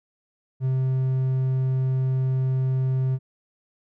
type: tone with hard clipping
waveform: triangle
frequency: 130.81 Hz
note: C3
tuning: in tune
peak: -21 dBFS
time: 0.6-3.19 s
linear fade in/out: 50 ms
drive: 6 dB
effects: none